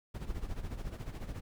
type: noise with tremolo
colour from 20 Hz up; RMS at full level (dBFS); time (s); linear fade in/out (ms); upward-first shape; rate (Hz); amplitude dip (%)
brown; -37; 0.14-1.41; 10; sine; 14; 70
effects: none